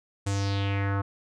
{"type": "tone with low-pass filter sweep", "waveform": "square", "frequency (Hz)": 99.2, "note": "G2", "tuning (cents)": 21, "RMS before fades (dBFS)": -27, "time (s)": [0.26, 1.02], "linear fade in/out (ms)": 10, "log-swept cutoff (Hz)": [8300, 1200], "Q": 3.2, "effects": []}